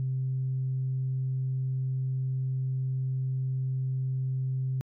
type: tone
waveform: sine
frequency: 130.81 Hz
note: C3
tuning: in tune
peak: -26 dBFS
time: 0-4.81 s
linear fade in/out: 0 ms
effects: tanh soft clip ceiling -22 dBFS